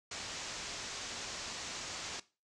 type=low-pass noise; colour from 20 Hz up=white; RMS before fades=-43 dBFS; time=0.11-2.2 s; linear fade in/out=5 ms; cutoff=7300 Hz; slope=48 dB/octave; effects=noise-tail reverb RT60 0.3 s tail -18 dB re dry